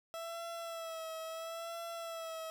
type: tone with vibrato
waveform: 30% pulse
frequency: 659.3 Hz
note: E5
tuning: in tune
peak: -38 dBFS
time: 0.14-2.5 s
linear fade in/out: 0 ms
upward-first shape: sine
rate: 0.74 Hz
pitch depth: 41 cents each way
effects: none